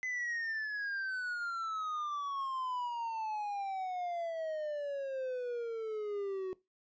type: exponential sweep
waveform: triangle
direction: down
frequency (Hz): 2035 to 370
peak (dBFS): -33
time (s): 0.03-6.53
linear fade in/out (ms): 0
effects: noise-tail reverb RT60 0.2 s tail -19 dB re dry + resampled to 16000 Hz